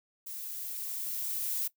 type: noise with level ramp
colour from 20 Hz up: violet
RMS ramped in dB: -41 to -32 dBFS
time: 0.26-1.68 s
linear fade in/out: 10 ms
effects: noise-tail reverb RT60 0.1 s tail -18 dB re dry